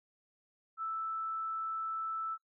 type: tone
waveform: sine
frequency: 1318.5 Hz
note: E6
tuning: in tune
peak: -34 dBFS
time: 0.77-2.38 s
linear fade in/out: 50 ms
effects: noise-tail reverb RT60 0.1 s tail -24 dB re dry